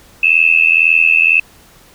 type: tone with amplitude modulation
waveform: sine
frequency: 2612 Hz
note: E7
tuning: 17 cents flat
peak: -3 dBFS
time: 0.23-1.4 s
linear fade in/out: 5 ms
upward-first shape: sine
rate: 81.9 Hz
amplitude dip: 100%
effects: pink hiss -45 dBFS RMS until 1.94 s